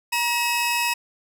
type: tone pair together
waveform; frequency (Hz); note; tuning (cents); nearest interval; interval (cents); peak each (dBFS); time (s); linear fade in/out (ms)
sawtooth; 951 / 2575; A#5 / E7; +34 / -41; octave + perfect fourth; 1725; -20; 0.12-0.94; 10
effects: none